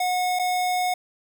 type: tone with dropouts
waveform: square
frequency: 728 Hz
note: F#5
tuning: 28 cents flat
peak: -22 dBFS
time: 0-0.94 s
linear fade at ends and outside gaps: 5 ms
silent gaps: 0.39-0.394 s
effects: none